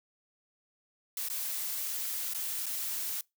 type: noise with dropouts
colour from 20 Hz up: blue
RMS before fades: -35 dBFS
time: 1.17-3.21 s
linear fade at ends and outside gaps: 2 ms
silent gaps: 1.286-1.299 / 2.336-2.346 / 2.659-2.664 s
effects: noise-tail reverb RT60 0.2 s tail -24 dB re dry